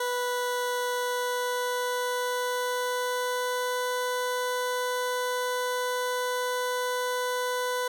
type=tone with pitch glide; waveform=20% pulse; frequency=492.7 to 498.1 Hz; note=B4 to B4; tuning=-4 to +15 cents; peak=-22 dBFS; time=0-7.88 s; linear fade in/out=5 ms; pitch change=+19 cents; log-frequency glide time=0.86-3.79 s; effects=none